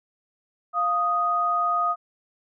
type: tone pair together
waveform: sine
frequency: 698.5 / 1244.6 Hz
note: F5 / D#6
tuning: 0 / 0 cents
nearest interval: minor seventh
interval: 1000 cents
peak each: -27 / -21 dBFS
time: 0.73-1.96 s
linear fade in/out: 50 ms
effects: none